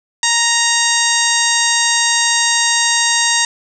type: harmonic tone with a mistuned harmonic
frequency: 933 Hz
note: A#5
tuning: 1 cent sharp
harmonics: 1 / 2 / 3 / 4 / 5 / 6 / 7 / 8 / 9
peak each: -21 / -18 / -23 / -19 / -22 / -22 / -19 / -22 / -24 dBFS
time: 0.23-3.45 s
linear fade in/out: 2 ms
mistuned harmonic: 6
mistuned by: +25 cents
effects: none

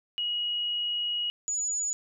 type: tone pair in turn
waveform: sine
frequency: 2900 / 6897 Hz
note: F#7 / A8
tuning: -35 / -36 cents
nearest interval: octave + minor third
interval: 1499 cents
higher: second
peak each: -27 dBFS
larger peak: neither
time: 0.18-1.3 / 1.48-1.93 s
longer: first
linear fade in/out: 0 ms
effects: none

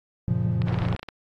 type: chord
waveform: triangle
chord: Gb major seventh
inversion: none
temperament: equal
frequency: 92.5 / 116.54 / 138.59 / 174.61 Hz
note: Gb2 / Bb2 / Db3 / F3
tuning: 0 / 0 / 0 / 0 cents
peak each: -28 / -23 / -29 / -26 dBFS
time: 0.28-0.95 s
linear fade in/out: 0 ms
type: clicks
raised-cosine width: 0.3 ms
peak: -19 dBFS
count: 12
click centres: 0.619 / 0.684 / 0.743 / 0.788 / 0.82 / 0.852 / 0.886 / 0.927 / 0.963 / 0.994 / 1.03 / 1.087 s
type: low-pass noise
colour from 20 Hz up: pink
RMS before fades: -34 dBFS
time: 0.66-0.96 s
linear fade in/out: 10 ms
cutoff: 1400 Hz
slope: 12 dB/octave
effects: AAC 32 kbps

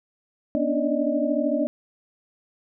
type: tone cluster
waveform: sine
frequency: 243.5 / 283.9 / 297 / 582 / 620 Hz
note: B3 / C#4 / D4 / D5 / D#5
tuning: -24 / +41 / +20 / -16 / -6 cents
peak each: -27 dBFS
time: 0.55-1.67 s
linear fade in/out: 0 ms
effects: none

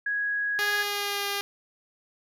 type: tone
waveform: sine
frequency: 1661.2 Hz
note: G#6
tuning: in tune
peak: -25 dBFS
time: 0.06-0.83 s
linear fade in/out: 5 ms
type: tone with pitch glide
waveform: 5% pulse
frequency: 410.9 to 402.7 Hz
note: G#4 to G4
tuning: -18 to +47 cents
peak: -16 dBFS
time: 0.59-1.41 s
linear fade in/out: 0 ms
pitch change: -35 cents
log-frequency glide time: 0.78-1.27 s
effects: none

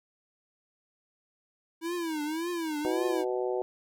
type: tone with vibrato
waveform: square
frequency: 322.8 Hz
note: E4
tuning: 36 cents flat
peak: -31 dBFS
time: 1.81-3.25 s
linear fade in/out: 50 ms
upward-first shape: triangle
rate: 1.8 Hz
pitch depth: 170 cents each way
type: harmonic tone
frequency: 124.3 Hz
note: B2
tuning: 12 cents sharp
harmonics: 3 / 4 / 5 / 6 / 7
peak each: -30 / -33 / -37 / -39 / -41 dBFS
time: 2.85-3.62 s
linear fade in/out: 0 ms
effects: none

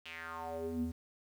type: tone with band-pass filter sweep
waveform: square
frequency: 82.41 Hz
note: E2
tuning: in tune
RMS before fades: -40 dBFS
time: 0.05-0.92 s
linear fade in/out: 10 ms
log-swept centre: 3000 to 170 Hz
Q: 4.4
effects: 10-bit

